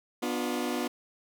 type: chord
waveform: sawtooth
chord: B diminished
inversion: none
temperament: just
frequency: 246.9 / 296.3 / 355.6 Hz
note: B3 / D4 / F4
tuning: 0 / +15 / +31 cents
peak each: -28 / -31 / -30 dBFS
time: 0.22-0.88 s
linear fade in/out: 10 ms
effects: none